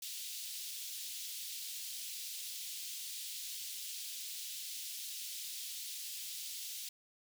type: high-pass noise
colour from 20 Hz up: pink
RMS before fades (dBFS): -44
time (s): 0.02-6.89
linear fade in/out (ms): 5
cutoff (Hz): 3200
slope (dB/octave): 24
effects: none